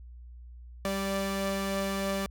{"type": "tone pair together", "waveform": "sawtooth", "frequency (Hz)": [196, 584.8], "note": ["G3", "D5"], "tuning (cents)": [0, -7], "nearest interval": "octave + perfect fifth", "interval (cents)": 1893, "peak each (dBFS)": [-27, -29], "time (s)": [0.85, 2.26], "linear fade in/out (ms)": 0, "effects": ["added 60 Hz sine -44 dBFS peak until 2.3 s"]}